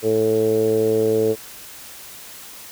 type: tone with low-pass filter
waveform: 10% pulse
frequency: 110 Hz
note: A2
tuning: in tune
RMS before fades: -18 dBFS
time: 0.02-1.36 s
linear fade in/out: 50 ms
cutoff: 460 Hz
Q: 7.2
effects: white hiss -39 dBFS RMS until 2.71 s